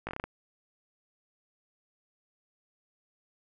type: slowing click train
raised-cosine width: 0.5 ms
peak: -20 dBFS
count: 7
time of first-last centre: 0.07-0.24 s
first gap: 18 ms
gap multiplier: 1.18
effects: none